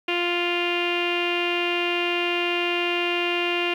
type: tone with low-pass filter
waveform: sawtooth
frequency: 349.2 Hz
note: F4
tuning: in tune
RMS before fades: -24 dBFS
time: 0.08-3.74 s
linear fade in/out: 5 ms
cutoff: 2700 Hz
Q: 8.5
effects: 9-bit